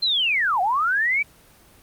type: linear two-way sweep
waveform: sine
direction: down then up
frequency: 4200 to 698.5 to 2343 Hz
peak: -18 dBFS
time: 0.02-1.23 s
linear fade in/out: 10 ms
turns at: 0.61 s
effects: pink hiss -52 dBFS RMS until 1.82 s + Opus 24 kbps